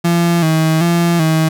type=tone with vibrato; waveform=35% pulse; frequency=164.9 Hz; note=E3; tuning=1 cent sharp; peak=-9 dBFS; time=0.04-1.49 s; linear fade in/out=10 ms; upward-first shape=square; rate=1.3 Hz; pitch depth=60 cents each way; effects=none